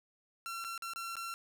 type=tone with dropouts; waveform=sawtooth; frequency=1359 Hz; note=F6; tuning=48 cents flat; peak=-35 dBFS; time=0.46-1.34 s; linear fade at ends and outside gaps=0 ms; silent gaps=0.641-0.647 / 0.778-0.822 / 0.935-0.96 / 1.155-1.167 s; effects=none